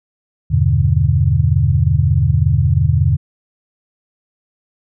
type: chord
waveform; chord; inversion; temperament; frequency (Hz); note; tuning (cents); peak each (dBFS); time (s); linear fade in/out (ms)
sine; E minor seventh; none; equal with one note detuned; 81.32 / 98 / 123.47 / 146.83; E2 / G2 / B2 / D3; -23 / 0 / 0 / 0; -16; 0.5-3.17; 20
effects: none